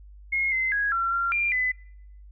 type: tone with pitch steps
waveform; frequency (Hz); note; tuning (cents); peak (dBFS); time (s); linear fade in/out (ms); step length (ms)
sine; 2155 / 2061 / 1656 / 1361 / 1379 / 2388 / 2009; C#7 / C7 / G#6 / F6 / F6 / D7 / B6; -49 / -27 / -5 / -45 / -22 / +28 / +29; -22; 0.32-1.72; 10; 200
effects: noise-tail reverb RT60 0.8 s tail -26 dB re dry + added 50 Hz sine -44 dBFS peak until 2.31 s